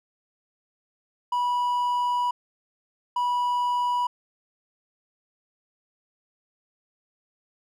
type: tone bursts at uneven times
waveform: triangle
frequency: 978 Hz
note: B5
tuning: 17 cents flat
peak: -20 dBFS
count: 2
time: 1.32-2.31 / 3.16-4.07 s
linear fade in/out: 5 ms
effects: none